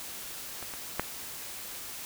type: clicks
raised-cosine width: 0.5 ms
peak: -25 / -26 / -12 dBFS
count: 3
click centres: 0.627 / 0.738 / 0.996 s
effects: white hiss -41 dBFS RMS until 2.05 s